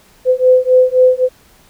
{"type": "beating tone pair", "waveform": "sine", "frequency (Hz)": [507, 510.8], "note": ["B4", "C5"], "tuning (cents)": [45, -42], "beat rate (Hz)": 3.8, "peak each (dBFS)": -10, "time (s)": [0.25, 1.29], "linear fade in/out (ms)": 50, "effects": ["pink hiss -48 dBFS RMS until 1.69 s"]}